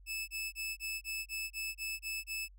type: tone bursts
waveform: sawtooth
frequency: 2616 Hz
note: E7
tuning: 14 cents flat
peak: -33 dBFS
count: 10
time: 0.06-2.485 s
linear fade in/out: 50 ms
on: 220 ms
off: 25 ms
effects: added 46 Hz sine -54 dBFS peak until 2.58 s